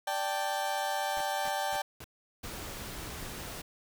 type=chord; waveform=35% pulse; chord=D suspended fourth; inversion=none; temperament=equal; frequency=587.3 / 784 / 880 Hz; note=D5 / G5 / A5; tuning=0 / 0 / 0 cents; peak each=-35 / -31 / -34 dBFS; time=0.07-1.82 s; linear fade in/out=5 ms
type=noise bursts; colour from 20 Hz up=pink; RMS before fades=-45 dBFS; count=4; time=1.17-2.042 s; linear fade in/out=0 ms; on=38 ms; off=240 ms
type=noise; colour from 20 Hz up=pink; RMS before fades=-41 dBFS; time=2.43-3.62 s; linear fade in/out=10 ms
effects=none